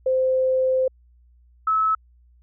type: tone pair in turn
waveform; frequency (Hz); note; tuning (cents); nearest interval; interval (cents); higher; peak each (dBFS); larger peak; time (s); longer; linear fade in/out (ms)
sine; 519 / 1298; C5 / E6; -14 / -27; octave + major third; 1587; second; -17; neither; 0.06-0.88 / 1.67-1.95; first; 5
effects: added 60 Hz sine -52 dBFS peak until 2.42 s